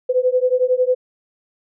sine beating tone pair, 499.9 / 510.9 Hz, B4 / C5, +21 / -41 cents, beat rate 11 Hz, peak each -17 dBFS, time 0.09-0.95 s, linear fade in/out 10 ms, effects none

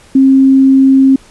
sine tone, 267.7 Hz, C4, 40 cents sharp, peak -3 dBFS, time 0.15-1.16 s, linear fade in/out 5 ms, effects pink hiss -42 dBFS RMS until 1.3 s + resampled to 24000 Hz

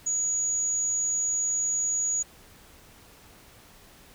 sine tone, 6790 Hz, G#8, 37 cents sharp, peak -24 dBFS, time 0.06-2.23 s, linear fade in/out 10 ms, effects pink hiss -53 dBFS RMS until 4.14 s

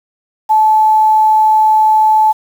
sine tone with quantisation, 867 Hz, A5, 26 cents flat, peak -6 dBFS, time 0.49-2.33 s, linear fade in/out 20 ms, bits 6, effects none

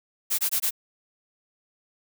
blue noise bursts, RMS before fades -24 dBFS, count 4, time 0.3-0.708 s, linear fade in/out 20 ms, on 87 ms, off 20 ms, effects none

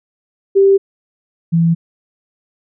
sine tone pair in turn, 392 / 166.73 Hz, G4 / E3, 0 / +20 cents, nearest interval octave + minor third, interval 1480 cents, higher first, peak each -6 / -9 dBFS, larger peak first, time 0.55-0.78 / 1.52-1.75 s, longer neither, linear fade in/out 20 ms, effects none

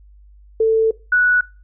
sine tone pair in turn, 444.6 / 1473.2 Hz, A4 / F#6, +18 / -8 cents, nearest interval octave + major sixth, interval 2074 cents, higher second, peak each -11 dBFS, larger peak neither, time 0.6-0.91 / 1.12-1.41 s, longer first, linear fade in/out 5 ms, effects noise-tail reverb RT60 0.3 s tail -20 dB re dry + added 50 Hz sine -43 dBFS peak until 1.63 s

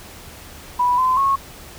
sine tone with pitch steps, 984 / 1027 / 1095 Hz, B5 / C6 / C#6, -7 / -33 / -22 cents, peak -14 dBFS, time 0.79-1.36 s, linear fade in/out 10 ms, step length 190 ms, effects added 74 Hz sine -46 dBFS peak until 1.78 s + pink hiss -40 dBFS RMS until 1.78 s

